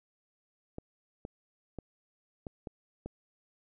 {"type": "clicks", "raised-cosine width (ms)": 2, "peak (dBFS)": -26, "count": 6, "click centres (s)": [0.784, 1.251, 1.787, 2.468, 2.672, 3.06], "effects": []}